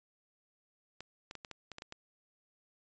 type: clicks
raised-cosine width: 0.2 ms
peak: -27 dBFS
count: 9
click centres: 1.006 / 1.311 / 1.353 / 1.448 / 1.513 / 1.717 / 1.784 / 1.821 / 1.924 s
effects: resampled to 16000 Hz